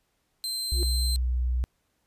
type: tone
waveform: sawtooth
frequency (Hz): 4114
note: C8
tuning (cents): -30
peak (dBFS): -26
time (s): 0.44-1.16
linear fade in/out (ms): 0
type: tone with exponential growth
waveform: sine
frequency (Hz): 350.8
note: F4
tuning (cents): +8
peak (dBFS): -28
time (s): 0.67-0.83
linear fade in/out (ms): 0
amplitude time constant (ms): 33
type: tone with pitch glide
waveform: sine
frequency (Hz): 63.9 to 61.79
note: C2 to B1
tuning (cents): -40 to +2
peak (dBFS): -23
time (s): 0.72-1.64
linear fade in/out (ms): 0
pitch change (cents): -58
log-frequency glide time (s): 1.13-1.24
effects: pink hiss -73 dBFS RMS until 2.06 s + resampled to 32000 Hz